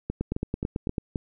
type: two click trains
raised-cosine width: 3 ms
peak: -14 / -15 dBFS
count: 8 / 5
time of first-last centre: 0.21-0.982 / 0.1-1.158 s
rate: 9.07 / 3.78 Hz
effects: none